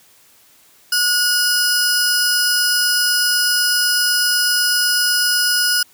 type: tone pair together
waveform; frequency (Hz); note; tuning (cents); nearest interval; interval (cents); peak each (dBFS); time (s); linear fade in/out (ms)
sawtooth; 1452 / 5068; F#6 / D#8; -33 / +31; octave + minor seventh; 2164; -14; 0.92-5.83; 5
effects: white hiss -51 dBFS RMS until 5.93 s + high-pass 60 Hz 12 dB/octave